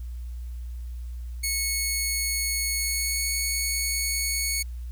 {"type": "tone with pitch glide", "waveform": "10% pulse", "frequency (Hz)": [2200, 2215], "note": ["C#7", "C#7"], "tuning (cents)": [-14, -2], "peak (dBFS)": -16, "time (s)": [1.43, 4.63], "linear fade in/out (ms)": 10, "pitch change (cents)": 12, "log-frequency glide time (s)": [2.77, 3.3], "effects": ["added 60 Hz sine -32 dBFS peak until 4.91 s", "white hiss -60 dBFS RMS until 4.91 s"]}